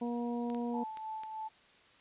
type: harmonic tone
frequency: 238.5 Hz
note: A#3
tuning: 40 cents sharp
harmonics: 1 / 2 / 3 / 4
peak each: -34 / -40 / -44 / -46 dBFS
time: 0.01-0.84 s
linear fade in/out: 10 ms
type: clicks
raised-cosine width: 0.2 ms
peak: -32 dBFS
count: 4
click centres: 0.501 / 0.547 / 0.972 / 1.235 s
type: tone with tremolo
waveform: sine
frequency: 874 Hz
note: A5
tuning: 12 cents flat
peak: -37 dBFS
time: 0.73-1.49 s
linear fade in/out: 20 ms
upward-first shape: sine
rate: 3.2 Hz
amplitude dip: 40%
effects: white hiss -62 dBFS RMS until 2 s + resampled to 8000 Hz